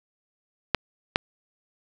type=clicks; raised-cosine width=0.3 ms; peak=-3 dBFS; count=2; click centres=0.747 / 1.159 s; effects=none